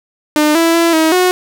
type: tone with pitch steps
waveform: sawtooth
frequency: 301.7 / 331.4 / 335.4 / 318.8 / 364.6 Hz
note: D4 / E4 / E4 / D#4 / F#4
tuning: +47 / +9 / +30 / +42 / -25 cents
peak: -5 dBFS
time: 0.36-1.31 s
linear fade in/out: 0 ms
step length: 190 ms
effects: none